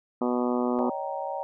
harmonic tone, 123.1 Hz, B2, 5 cents flat, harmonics 2 / 3 / 4 / 5 / 6 / 7 / 8 / 9 / 10, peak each -26 / -30 / -32 / -34 / -36 / -37 / -38 / -39 / -40 dBFS, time 0.21-0.9 s, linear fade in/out 5 ms
sine chord, Eb dominant seventh, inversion third, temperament just, 560 / 622.3 / 777.8 / 933.4 Hz, Db5 / Eb5 / G5 / Bb5, +18 / 0 / -14 / +2 cents, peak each -34 / -37 / -34 / -35 dBFS, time 0.79-1.43 s, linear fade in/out 0 ms
effects none

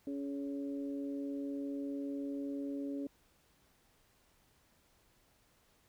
harmonic tone, 140 Hz, C#3, 18 cents sharp, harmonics 2 / 3 / 4, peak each -37 / -47 / -48 dBFS, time 0.07-3.07 s, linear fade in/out 2 ms, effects pink hiss -70 dBFS RMS until 5.88 s

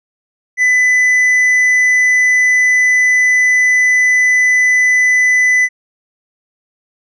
sine tone with tanh clipping, 2000 Hz, B6, 21 cents sharp, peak -9 dBFS, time 0.57-5.69 s, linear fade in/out 50 ms, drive 5 dB, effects none

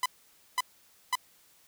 sawtooth tone bursts, 1005 Hz, B5, 30 cents sharp, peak -21 dBFS, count 3, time 0.03-1.154 s, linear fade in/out 2 ms, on 28 ms, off 520 ms, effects white hiss -62 dBFS RMS until 1.67 s

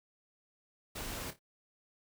pink noise with echo, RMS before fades -41 dBFS, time 0.95-1.31 s, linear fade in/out 10 ms, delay 28 ms, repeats 3, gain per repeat -11 dB, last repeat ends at 1.394 s, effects none

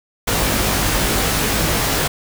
pink noise with comb filter, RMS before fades -18 dBFS, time 0.27-2.08 s, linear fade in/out 10 ms, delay 19 ms, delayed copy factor +0.65, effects none

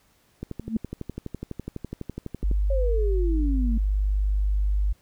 click train, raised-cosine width 3 ms, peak -19 dBFS, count 26, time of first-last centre 0.43-2.513 s, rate 12 Hz
sine tone with exponential growth, 223.6 Hz, A3, 28 cents sharp, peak -18 dBFS, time 0.6-0.77 s, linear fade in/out 5 ms, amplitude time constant 35 ms
sine tone, 50.2 Hz, G1, 42 cents sharp, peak -20 dBFS, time 2.43-4.93 s, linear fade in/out 10 ms
sine exponential sweep, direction down, 557 to 220 Hz, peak -26 dBFS, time 2.7-3.78 s, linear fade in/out 5 ms
effects pink hiss -63 dBFS RMS until 5.01 s

